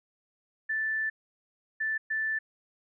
sine tone bursts at uneven times, 1760 Hz, A6, in tune, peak -27 dBFS, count 3, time 0.69-1.1 / 1.8-1.98 / 2.1-2.39 s, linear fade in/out 10 ms, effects none

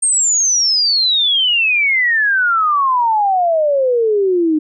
sine exponential sweep, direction down, 8670 to 301.2 Hz, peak -11 dBFS, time 0.02-4.59 s, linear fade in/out 10 ms, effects none

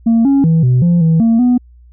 sine tone with pitch steps, 228.9 / 276.3 / 162.7 / 125.9 / 172.8 / 162.3 / 228.2 / 246.8 Hz, A#3 / C#4 / E3 / B2 / F3 / E3 / A#3 / B3, -31 / -6 / -22 / +34 / -18 / -27 / -37 / -1 cents, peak -5 dBFS, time 0.06-1.58 s, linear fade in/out 10 ms, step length 190 ms, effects tanh soft clip ceiling -6 dBFS + added 60 Hz sine -39 dBFS peak until 1.92 s

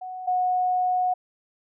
sine tone pair in turn, 740 / 731.1 Hz, F#5 / F#5, 0 / -21 cents, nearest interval unison, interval 21 cents, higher first, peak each -32 / -20 dBFS, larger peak second, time 0.01-0.27 / 0.27-1.14 s, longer second, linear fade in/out 10 ms, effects none

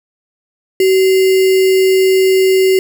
sine tone with sample-and-hold, 379.1 Hz, F#4, 42 cents sharp, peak -7 dBFS, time 0.8-2.79 s, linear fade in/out 2 ms, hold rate 2450 Hz, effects none

